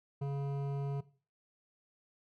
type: tone with hard clipping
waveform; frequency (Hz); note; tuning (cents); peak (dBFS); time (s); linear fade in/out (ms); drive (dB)
triangle; 139.9; C#3; +16; -35; 0.21-1.01; 10; 16
effects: noise-tail reverb RT60 0.4 s tail -18 dB re dry